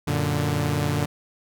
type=chord; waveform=sawtooth; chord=Gb augmented; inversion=none; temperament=equal; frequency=92.5 / 116.54 / 146.83 Hz; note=Gb2 / Bb2 / D3; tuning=0 / 0 / 0 cents; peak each=-24 / -24 / -20 dBFS; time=0.07-1.06 s; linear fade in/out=10 ms; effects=none